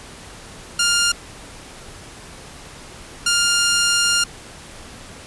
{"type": "tone bursts at uneven times", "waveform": "10% pulse", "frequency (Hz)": 1403, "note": "F6", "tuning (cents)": 8, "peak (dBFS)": -7, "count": 2, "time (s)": [[0.79, 1.12], [3.26, 4.24]], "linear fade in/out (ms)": 5, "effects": ["pink hiss -39 dBFS RMS until 5.26 s", "resampled to 24000 Hz"]}